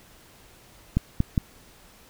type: clicks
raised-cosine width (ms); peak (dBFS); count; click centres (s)
5; -8; 3; 0.97 / 1.204 / 1.378
effects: pink hiss -53 dBFS RMS until 2.09 s